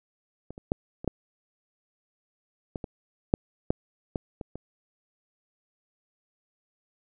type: clicks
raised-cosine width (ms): 2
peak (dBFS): -26 / -28 / -11 / -24 / -10 / -19 / -21 / -6 / -9 / -15 / -22 / -24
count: 12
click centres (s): 0.506 / 0.579 / 0.719 / 1.045 / 1.077 / 2.758 / 2.842 / 3.339 / 3.705 / 4.158 / 4.412 / 4.556
effects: none